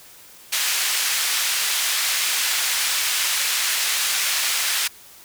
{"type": "band-pass noise", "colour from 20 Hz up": "pink", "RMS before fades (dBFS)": -22, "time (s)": [0.52, 4.88], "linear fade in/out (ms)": 10, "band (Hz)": [2000, 14000], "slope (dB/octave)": 12, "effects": ["white hiss -46 dBFS RMS until 5.24 s"]}